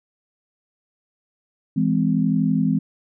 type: chord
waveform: sine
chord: E augmented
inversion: none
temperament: just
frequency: 164.81 / 206 / 257.5 Hz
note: E3 / G#3 / B#3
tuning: 0 / -14 / -28 cents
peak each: -21 dBFS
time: 1.76-2.79 s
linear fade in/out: 10 ms
effects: none